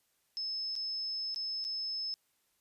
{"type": "tone with dropouts", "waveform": "sine", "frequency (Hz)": 5220, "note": "E8", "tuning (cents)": -18, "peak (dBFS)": -34, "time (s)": [0.37, 2.14], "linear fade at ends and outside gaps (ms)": 0, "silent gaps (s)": [[0.754, 0.762], [1.345, 1.36], [1.642, 1.649]], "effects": ["white hiss -75 dBFS RMS until 2.6 s", "resampled to 32000 Hz"]}